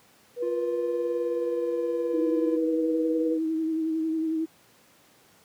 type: tone with tremolo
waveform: sine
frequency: 485.7 Hz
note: B4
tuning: 29 cents flat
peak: -24 dBFS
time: 0.36-3.39 s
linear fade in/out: 50 ms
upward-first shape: triangle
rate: 19 Hz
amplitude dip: 45%
type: tone with pitch glide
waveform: triangle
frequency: 349.6 to 340.2 Hz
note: F4 to F4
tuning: +2 to -45 cents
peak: -28 dBFS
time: 0.42-2.57 s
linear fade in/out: 10 ms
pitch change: -47 cents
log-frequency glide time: 0.75-2.25 s
type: tone with vibrato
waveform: sine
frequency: 320 Hz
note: D#4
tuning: 49 cents sharp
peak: -24 dBFS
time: 2.13-4.46 s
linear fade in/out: 20 ms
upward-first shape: sine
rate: 11 Hz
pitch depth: 28 cents each way
effects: pink hiss -58 dBFS RMS until 5.44 s + high-pass 150 Hz 12 dB/octave